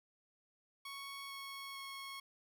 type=tone with pitch steps; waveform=15% pulse; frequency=1108.7 / 1101.7 / 1094.7 Hz; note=C#6 / C#6 / C#6; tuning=0 / -11 / -22 cents; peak=-39 dBFS; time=0.85-2.2 s; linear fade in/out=5 ms; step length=450 ms; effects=none